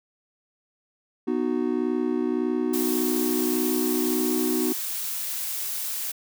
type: chord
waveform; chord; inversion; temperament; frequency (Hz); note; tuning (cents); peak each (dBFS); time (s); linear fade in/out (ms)
triangle; B major; none; just; 246.9 / 308.7 / 370.4; B3 / D#4 / F#4; 0 / -14 / +2; -25; 1.27-4.73; 10
type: noise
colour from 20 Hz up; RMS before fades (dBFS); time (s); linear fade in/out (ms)
blue; -30; 2.73-6.12; 10
effects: none